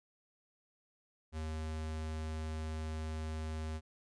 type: tone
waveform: square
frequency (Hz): 78.6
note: D#2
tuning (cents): +18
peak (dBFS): -38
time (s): 1.32-3.81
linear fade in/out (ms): 50
effects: resampled to 22050 Hz